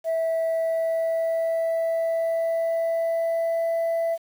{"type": "tone with pitch glide", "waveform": "sine", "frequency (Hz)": [654, 664.7], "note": ["E5", "E5"], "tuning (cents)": [-14, 14], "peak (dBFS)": -19, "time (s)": [0.04, 4.18], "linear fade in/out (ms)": 50, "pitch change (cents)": 28, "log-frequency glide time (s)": [0.46, 3.7], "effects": ["tanh soft clip ceiling -20 dBFS", "8-bit"]}